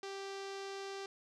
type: tone with low-pass filter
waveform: sawtooth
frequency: 392 Hz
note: G4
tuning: in tune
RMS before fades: -44 dBFS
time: 0.03-1.06 s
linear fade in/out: 2 ms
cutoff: 5500 Hz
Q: 1.7
effects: none